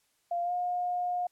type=tone with pitch glide; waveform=sine; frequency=694 to 714.7 Hz; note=F5 to F5; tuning=-11 to +40 cents; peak=-28 dBFS; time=0.31-1.27 s; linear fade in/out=5 ms; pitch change=+51 cents; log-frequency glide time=0.43-0.52 s; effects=white hiss -72 dBFS RMS until 1.31 s + low-pass 12000 Hz 12 dB/octave